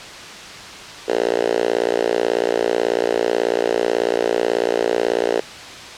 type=tone with high-pass filter; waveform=5% pulse; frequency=58.2 Hz; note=A#1; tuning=2 cents flat; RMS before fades=-19 dBFS; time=1.08-5.41 s; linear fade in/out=5 ms; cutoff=430 Hz; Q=3.2; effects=white hiss -34 dBFS RMS until 5.97 s + low-pass 5000 Hz 12 dB/octave